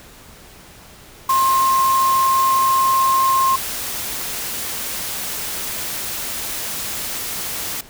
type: tone in noise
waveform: sine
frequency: 1062 Hz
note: C6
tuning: 25 cents sharp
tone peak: -13 dBFS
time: 1.29-3.56 s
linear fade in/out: 5 ms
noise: white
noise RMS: -26 dBFS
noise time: 1.29-7.81 s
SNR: +10 dB
effects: pink hiss -43 dBFS RMS until 7.89 s